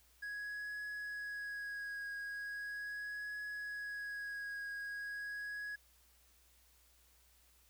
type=tone with vibrato; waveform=triangle; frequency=1662 Hz; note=G#6; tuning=1 cent sharp; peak=-39 dBFS; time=0.22-5.76 s; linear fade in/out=10 ms; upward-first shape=triangle; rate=0.39 Hz; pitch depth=20 cents each way; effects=added 60 Hz sine -70 dBFS peak until 7.69 s + white hiss -69 dBFS RMS until 7.69 s